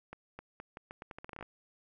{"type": "accelerating click train", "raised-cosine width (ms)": 0.5, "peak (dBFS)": -29, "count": 15, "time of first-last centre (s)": [0.13, 1.427], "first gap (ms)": 260, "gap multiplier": 0.81, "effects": []}